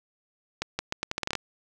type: accelerating click train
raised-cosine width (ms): 0.2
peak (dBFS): -11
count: 11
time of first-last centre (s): 0.62-1.353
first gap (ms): 170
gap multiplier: 0.79
effects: none